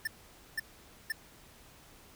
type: tone bursts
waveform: square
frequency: 1781 Hz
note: A6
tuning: 21 cents sharp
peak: -31 dBFS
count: 3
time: 0.05-1.122 s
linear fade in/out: 5 ms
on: 24 ms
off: 500 ms
effects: pink hiss -57 dBFS RMS until 2.15 s